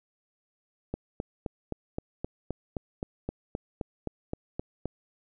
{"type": "click train", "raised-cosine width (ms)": 2, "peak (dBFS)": -18, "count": 16, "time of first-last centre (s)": [0.94, 4.856], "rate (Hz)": 3.83, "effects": []}